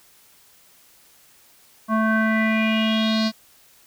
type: tone with low-pass filter sweep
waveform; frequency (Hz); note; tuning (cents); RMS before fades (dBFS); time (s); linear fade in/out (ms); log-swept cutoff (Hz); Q
square; 220; A3; 0; -20; 1.88-3.32; 50; 1200 to 4700; 5.6
effects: white hiss -54 dBFS RMS until 3.86 s